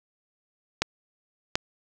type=clicks; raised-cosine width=0.2 ms; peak=-5 dBFS; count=2; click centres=0.82 / 1.555 s; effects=none